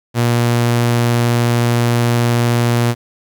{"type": "tone", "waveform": "sawtooth", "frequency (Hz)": 119.1, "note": "A#2", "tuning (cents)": 38, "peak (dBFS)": -8, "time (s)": [0.14, 2.95], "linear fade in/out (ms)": 50, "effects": ["8-bit"]}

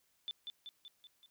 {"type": "tone with echo", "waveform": "sine", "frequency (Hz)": 3520, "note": "A7", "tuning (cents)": 0, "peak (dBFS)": -37, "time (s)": [0.28, 0.31], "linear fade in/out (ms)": 0, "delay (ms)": 190, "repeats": 5, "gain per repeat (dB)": -4, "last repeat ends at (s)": 1.26, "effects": ["white hiss -75 dBFS RMS until 1.3 s"]}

